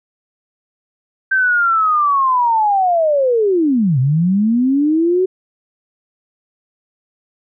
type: linear two-way sweep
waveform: sine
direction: down then up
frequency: 1568 to 123.6 to 379.1 Hz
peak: -11 dBFS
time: 1.31-5.26 s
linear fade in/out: 10 ms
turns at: 3.99 s
effects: none